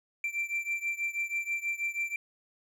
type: beating tone pair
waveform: triangle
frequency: 2349 / 2355.2 Hz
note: D7 / D7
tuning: 0 / +4 cents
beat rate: 6.2 Hz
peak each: -31 / -33 dBFS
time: 0.24-2.16 s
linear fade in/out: 2 ms
effects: none